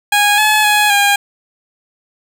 15% pulse tone with pitch steps, 824 / 855 / 838 / 809 Hz, G#5 / A5 / G#5 / G#5, -14 / -50 / +15 / -46 cents, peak -3 dBFS, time 0.12-1.16 s, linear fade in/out 5 ms, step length 260 ms, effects none

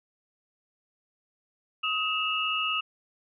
sine tone cluster, 1264 / 2664 / 2864 Hz, D#6 / E7 / F7, +27 / +18 / +43 cents, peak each -30 dBFS, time 1.83-2.81 s, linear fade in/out 10 ms, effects none

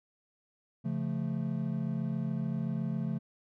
triangle chord, Db augmented, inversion none, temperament equal with one note detuned, 138.59 / 172.51 / 220 Hz, Db3 / F3 / A3, 0 / -21 / 0 cents, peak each -33 dBFS, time 0.84-3.19 s, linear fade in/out 20 ms, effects none

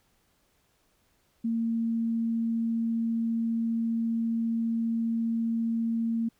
sine tone, 228.7 Hz, A#3, 33 cents flat, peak -25 dBFS, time 1.44-6.29 s, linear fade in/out 10 ms, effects pink hiss -69 dBFS RMS until 6.39 s

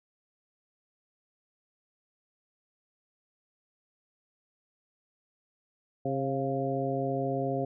harmonic tone with a mistuned harmonic, 134.7 Hz, C#3, 49 cents flat, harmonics 1 / 2 / 3 / 4 / 5, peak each -34 / -34 / -34 / -34 / -34 dBFS, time 6.05-7.65 s, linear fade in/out 5 ms, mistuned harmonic 5, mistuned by +47 cents, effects none

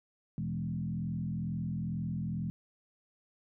sine tone with frequency modulation, 164.81 Hz, E3, in tune, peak -32 dBFS, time 0.38-2.5 s, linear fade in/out 0 ms, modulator 42.2 Hz, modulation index 1.3, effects none

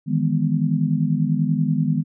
sine chord, E major seventh, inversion third, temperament just, 154.51 / 164.81 / 206 / 247.2 Hz, D#3 / E3 / G#3 / B3, -12 / 0 / -14 / +2 cents, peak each -21 / -23 / -24 / -24 dBFS, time 0.06-2.04 s, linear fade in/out 50 ms, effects none

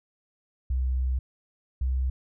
sine tone pair in turn, 64 / 64.52 Hz, C2 / C2, -38 / -24 cents, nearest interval unison, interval 14 cents, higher second, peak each -23 dBFS, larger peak neither, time 0.7-1.19 / 1.81-2.1 s, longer first, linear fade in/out 5 ms, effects none

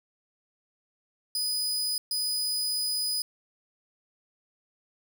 sawtooth tone bursts at uneven times, 4978 Hz, D#8, in tune, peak -24 dBFS, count 2, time 1.35-1.98 / 2.11-3.22 s, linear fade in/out 2 ms, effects none

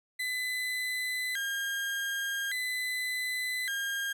35% pulse tone with vibrato, 1801 Hz, A6, 40 cents sharp, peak -29 dBFS, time 0.19-4.13 s, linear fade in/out 10 ms, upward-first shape square, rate 0.43 Hz, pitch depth 190 cents each way, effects none

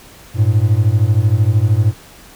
triangle beating tone pair, 100 / 113 Hz, G2 / A2, +35 / +47 cents, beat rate 13 Hz, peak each -11 dBFS, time 0.34-1.94 s, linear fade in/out 50 ms, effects pink hiss -41 dBFS RMS until 2.35 s

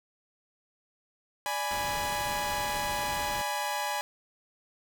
sawtooth chord, G# diminished, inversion second, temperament equal, 587.3 / 830.6 / 987.8 Hz, D5 / G#5 / B5, 0 / 0 / 0 cents, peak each -34 / -28 / -31 dBFS, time 1.46-4.01 s, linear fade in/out 0 ms
pink noise, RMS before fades -40 dBFS, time 1.71-3.42 s, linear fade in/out 0 ms
effects none

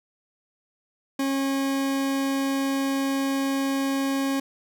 40% pulse tone, 272.6 Hz, C#4, 29 cents flat, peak -22 dBFS, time 1.19-4.4 s, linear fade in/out 5 ms, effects none

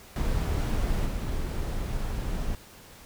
brown noise with level steps, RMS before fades -26 / -30 dBFS, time 0.16-2.55 s, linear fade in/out 2 ms, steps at 1.05 s, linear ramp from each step 20 ms, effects pink hiss -50 dBFS RMS until 3.05 s

